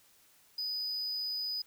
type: tone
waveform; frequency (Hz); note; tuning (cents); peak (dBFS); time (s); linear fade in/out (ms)
triangle; 4978; D#8; 0; -32; 0.58-1.62; 5
effects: white hiss -64 dBFS RMS until 1.66 s